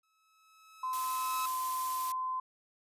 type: tone with exponential growth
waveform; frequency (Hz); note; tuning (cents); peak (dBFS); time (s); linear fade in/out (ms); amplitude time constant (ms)
sawtooth; 1294; E6; -32; -31; 0.03-1.46; 5; 310
type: tone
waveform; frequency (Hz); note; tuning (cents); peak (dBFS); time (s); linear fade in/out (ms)
sine; 1029; C6; -29; -32; 0.83-2.4; 5
type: noise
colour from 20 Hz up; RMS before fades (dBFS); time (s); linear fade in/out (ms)
blue; -40; 0.93-2.12; 2
effects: resampled to 32000 Hz